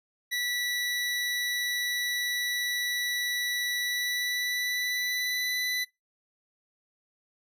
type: tone with pitch glide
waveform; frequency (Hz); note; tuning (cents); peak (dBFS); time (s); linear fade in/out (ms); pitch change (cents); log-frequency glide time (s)
25% pulse; 1957 to 1990.1; B6 to B6; -16 to +13; -24; 0.31-5.85; 20; +29; 3.79-5.59
effects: noise-tail reverb RT60 0.2 s tail -22 dB re dry